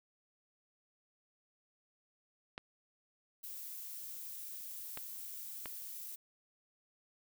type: clicks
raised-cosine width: 0.3 ms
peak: -26 dBFS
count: 3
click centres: 2.579 / 4.974 / 5.658 s
type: noise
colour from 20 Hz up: violet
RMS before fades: -46 dBFS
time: 3.43-6.16 s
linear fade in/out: 10 ms
effects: none